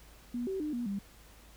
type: tone with pitch steps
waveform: sine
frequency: 241.8 / 383.7 / 302.4 / 240.3 / 199 Hz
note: B3 / G4 / D#4 / B3 / G3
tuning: -36 / -37 / -49 / -47 / +26 cents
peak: -32 dBFS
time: 0.34-0.99 s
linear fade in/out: 5 ms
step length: 130 ms
effects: added 53 Hz sine -57 dBFS peak until 1.56 s + pink hiss -58 dBFS RMS until 1.56 s